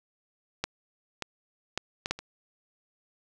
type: clicks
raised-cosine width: 0.2 ms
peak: -11 / -15 / -12 / -14 / -11 / -24 dBFS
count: 6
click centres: 0.64 / 1.223 / 1.776 / 2.059 / 2.11 / 2.19 s
effects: none